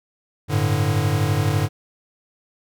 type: chord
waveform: square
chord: G suspended second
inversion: none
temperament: equal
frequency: 98 / 110 / 146.83 Hz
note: G2 / A2 / D3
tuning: 0 / 0 / 0 cents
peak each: -23 dBFS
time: 0.48-1.69 s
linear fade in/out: 50 ms
effects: none